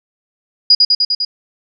sine tone with echo, 4900 Hz, D#8, 27 cents flat, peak -4 dBFS, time 0.7-0.75 s, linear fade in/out 5 ms, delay 100 ms, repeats 5, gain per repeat -2 dB, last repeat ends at 1.25 s, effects none

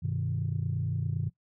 sine chord, G augmented, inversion none, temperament equal with one note detuned, 98 / 125.92 / 155.56 Hz, G2 / B2 / D#3, 0 / +34 / 0 cents, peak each -32 dBFS, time 0.02-1.3 s, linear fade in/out 20 ms, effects noise-tail reverb RT60 0.1 s tail -17 dB re dry + tanh soft clip ceiling -20 dBFS

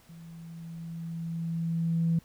sine tone with level ramp, 165.9 Hz, E3, 11 cents sharp, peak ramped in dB -45 to -21 dBFS, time 0.09-2.19 s, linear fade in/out 5 ms, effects tanh soft clip ceiling -18 dBFS + pink hiss -60 dBFS RMS until 2.24 s

